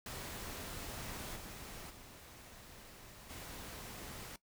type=noise with level steps; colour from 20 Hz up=pink; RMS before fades=-45 / -49 / -55 / -48 dBFS; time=0.06-4.36 s; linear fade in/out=2 ms; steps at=1.35 / 1.89 / 3.29 s; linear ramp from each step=20 ms; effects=noise-tail reverb RT60 0.1 s tail -18 dB re dry